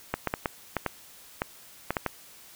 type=clicks; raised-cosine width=0.5 ms; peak=-11 dBFS; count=10; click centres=0.14 / 0.273 / 0.339 / 0.458 / 0.767 / 0.863 / 1.419 / 1.906 / 1.968 / 2.063 s; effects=white hiss -51 dBFS RMS until 2.55 s